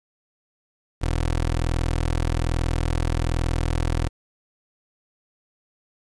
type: tone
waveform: 20% pulse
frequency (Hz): 41.2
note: E1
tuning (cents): 0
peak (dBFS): -16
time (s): 1.01-4.09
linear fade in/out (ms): 20
effects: resampled to 24000 Hz + 9-bit